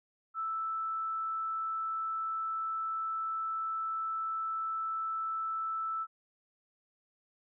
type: tone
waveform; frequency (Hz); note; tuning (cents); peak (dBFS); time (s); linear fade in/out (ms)
sine; 1318.5; E6; 0; -32; 0.34-6.07; 50
effects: none